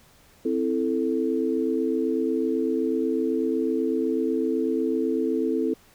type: chord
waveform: sine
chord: A minor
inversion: first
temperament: equal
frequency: 261.6 / 329.6 / 440 Hz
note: C4 / E4 / A4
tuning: 0 / 0 / 0 cents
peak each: -26 dBFS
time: 0.45-5.74 s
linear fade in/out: 5 ms
effects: pink hiss -56 dBFS RMS until 5.94 s